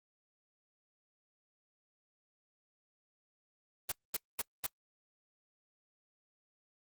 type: noise bursts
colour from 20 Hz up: white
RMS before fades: -34 dBFS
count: 4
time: 3.89-4.666 s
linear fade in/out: 5 ms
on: 29 ms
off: 220 ms
effects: noise-tail reverb RT60 0.1 s tail -26 dB re dry + Opus 24 kbps